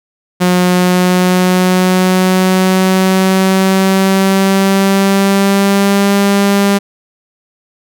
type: tone with pitch glide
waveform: sawtooth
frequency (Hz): 180 to 199.72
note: F#3 to G3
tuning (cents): -47 to +33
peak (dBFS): -4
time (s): 0.4-6.79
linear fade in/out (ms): 20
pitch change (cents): +180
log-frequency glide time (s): 0.65-6.13
effects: none